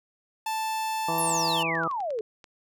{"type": "tone with pitch glide", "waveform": "45% pulse", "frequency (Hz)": [880, 889.7], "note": ["A5", "A5"], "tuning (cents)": [0, 19], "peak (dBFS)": -27, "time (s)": [0.46, 1.63], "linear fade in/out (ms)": 5, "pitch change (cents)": 19, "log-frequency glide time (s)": [1.07, 1.17]}
{"type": "harmonic tone", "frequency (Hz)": 164.81, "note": "E3", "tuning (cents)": 0, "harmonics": [1, 2, 3, 4, 5, 6, 7], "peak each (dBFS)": [-35, -35, -35, -35, -35, -35, -35], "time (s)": [1.08, 1.88], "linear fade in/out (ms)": 5}
{"type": "exponential sweep", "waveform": "sine", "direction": "down", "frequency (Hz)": [11840, 415.3], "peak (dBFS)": -27, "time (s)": [1.18, 2.21], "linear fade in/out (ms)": 2}
{"type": "clicks", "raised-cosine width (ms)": 0.2, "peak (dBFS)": -30, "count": 12, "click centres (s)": [1.254, 1.298, 1.48, 1.566, 1.608, 1.753, 1.835, 1.913, 2.004, 2.105, 2.189, 2.442]}
{"effects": []}